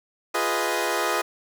15% pulse chord, F half-diminished seventh, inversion none, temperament equal, 349.2 / 415.3 / 493.9 / 622.3 Hz, F4 / Ab4 / Cb5 / Eb5, 0 / 0 / 0 / 0 cents, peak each -22 dBFS, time 0.34-1.22 s, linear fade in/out 10 ms, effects none

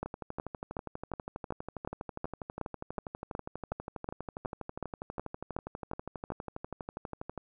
two click trains, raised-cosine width 1 ms, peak -24 / -20 dBFS, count 91 / 18, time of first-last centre 0.06-7.377 / 0.03-6.303 s, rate 12.3 / 2.71 Hz, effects none

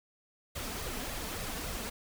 pink noise with flanger, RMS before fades -38 dBFS, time 0.55-1.9 s, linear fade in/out 10 ms, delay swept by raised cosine 1.5 to 4.6 ms, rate 3.5 Hz, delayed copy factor +0.65, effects none

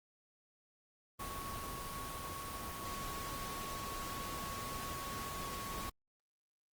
sine tone in noise, 1108.7 Hz, C#6, in tune, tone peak -44 dBFS, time 1.19-5.9 s, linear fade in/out 10 ms, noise pink, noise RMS -44 dBFS, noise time 1.19-5.9 s, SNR -3 dB, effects Opus 24 kbps

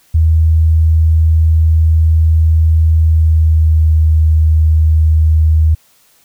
sine tone with pitch glide, 80 to 78.67 Hz, D#2 to D#2, +49 to +20 cents, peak -6 dBFS, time 0.14-5.75 s, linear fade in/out 10 ms, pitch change -29 cents, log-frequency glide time 3-4 s, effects white hiss -51 dBFS RMS until 6.24 s

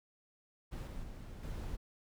brown noise with level steps, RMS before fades -41 / -44 / -47 / -41 dBFS, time 0.71-1.77 s, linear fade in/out 20 ms, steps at 0.87 / 1.03 / 1.43 s, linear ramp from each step 5 ms, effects none

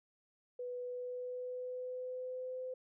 sine tone with pitch glide, 493.9 to 511.3 Hz, B4 to C5, 0 to -40 cents, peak -39 dBFS, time 0.59-2.74 s, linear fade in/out 5 ms, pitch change +60 cents, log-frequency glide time 0.81-2.62 s, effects none

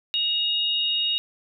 sine tone pair together, 2858 / 3757 Hz, F7 / A#7, +39 / +13 cents, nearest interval perfect fourth, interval 474 cents, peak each -24 dBFS, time 0.14-1.18 s, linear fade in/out 0 ms, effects none

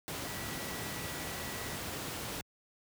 sine tone in noise, 1946 Hz, B6, 26 cents flat, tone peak -48 dBFS, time 0.25-1.76 s, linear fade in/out 0 ms, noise pink, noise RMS -39 dBFS, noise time 0.08-2.41 s, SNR -12 dB, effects high-pass 80 Hz 12 dB/octave

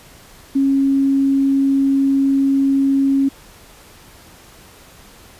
sine tone, 273.4 Hz, C#4, 24 cents flat, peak -12 dBFS, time 0.55-3.29 s, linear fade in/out 10 ms, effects pink hiss -44 dBFS RMS until 5.39 s + resampled to 32000 Hz

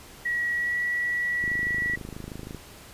sine tone with pitch glide, 1919 to 1939.1 Hz, A#6 to B6, +50 to -32 cents, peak -24 dBFS, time 0.25-1.96 s, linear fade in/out 10 ms, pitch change +18 cents, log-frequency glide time 0.52-0.77 s
click train, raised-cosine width 3 ms, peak -24 dBFS, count 30, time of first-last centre 1.44-2.547 s, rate 26.2 Hz
effects pink hiss -47 dBFS RMS until 2.93 s + resampled to 32000 Hz

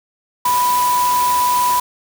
sine tone in noise, 987.8 Hz, B5, in tune, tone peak -13 dBFS, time 0.45-1.8 s, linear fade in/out 5 ms, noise white, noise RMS -24 dBFS, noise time 0.45-1.8 s, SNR +8 dB, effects none

